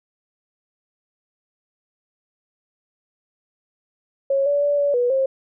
sine tone with pitch steps, 548 / 574 / 578 / 572 / 487.8 / 534 Hz, C#5 / D5 / D5 / D5 / B4 / C5, -20 / -40 / -28 / -46 / -21 / +35 cents, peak -16 dBFS, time 4.3-5.26 s, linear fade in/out 5 ms, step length 160 ms, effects none

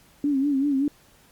sine tone with vibrato, 279 Hz, C#4, 11 cents sharp, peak -19 dBFS, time 0.24-0.88 s, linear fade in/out 2 ms, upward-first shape sine, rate 5.2 Hz, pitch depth 88 cents each way, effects pink hiss -56 dBFS RMS until 1.31 s + MP3 96 kbps

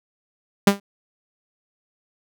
sawtooth tone with exponential decay, 200 Hz, G3, 35 cents sharp, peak -4 dBFS, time 0.67-0.8 s, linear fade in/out 5 ms, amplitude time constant 27 ms, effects none

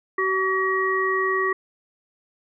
harmonic tone, 379.8 Hz, F#4, 45 cents sharp, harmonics 1 / 3 / 5, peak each -24 / -24 / -24 dBFS, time 0.18-1.53 s, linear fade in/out 5 ms, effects none

